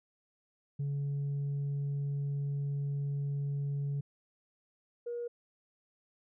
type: tone pair in turn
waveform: sine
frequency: 141.5 / 476.9 Hz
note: C#3 / A#4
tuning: +36 / +39 cents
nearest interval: octave + major sixth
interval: 2103 cents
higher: second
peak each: -29 / -34 dBFS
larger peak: first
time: 0.79-4.01 / 5.06-5.28 s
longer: first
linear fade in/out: 10 ms
effects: tanh soft clip ceiling -30 dBFS